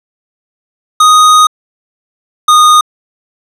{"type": "tone pair in turn", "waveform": "square", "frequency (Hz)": [1244.5, 1231.6], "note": ["D#6", "D#6"], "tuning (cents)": [0, -18], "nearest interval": "unison", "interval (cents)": 18, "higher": "first", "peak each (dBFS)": -3, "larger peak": "neither", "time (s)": [[1, 1.47], [2.48, 2.81]], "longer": "first", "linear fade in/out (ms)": 5, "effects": ["low-pass 10000 Hz 12 dB/octave"]}